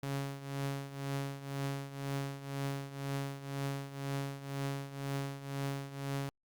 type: tone with tremolo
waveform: sawtooth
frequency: 138.59 Hz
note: C#3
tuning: in tune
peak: -29 dBFS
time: 0.03-6.29 s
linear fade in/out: 0 ms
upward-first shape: triangle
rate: 2 Hz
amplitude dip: 80%
effects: Opus 48 kbps